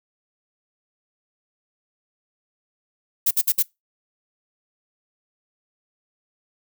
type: noise bursts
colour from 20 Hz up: violet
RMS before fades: -18 dBFS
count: 4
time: 3.26-3.628 s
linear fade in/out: 10 ms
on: 50 ms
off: 56 ms
effects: noise-tail reverb RT60 0.2 s tail -24 dB re dry